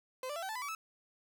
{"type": "tone with pitch steps", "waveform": "30% pulse", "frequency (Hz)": [515, 588.2, 671.7, 767.2, 876.2, 1000.7, 1142.9, 1305.2], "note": ["C5", "D5", "E5", "G5", "A5", "B5", "D6", "E6"], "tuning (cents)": [-28, 3, 32, -37, -7, 23, -47, -18], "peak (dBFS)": -35, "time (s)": [0.23, 0.75], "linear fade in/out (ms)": 2, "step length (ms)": 65, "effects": []}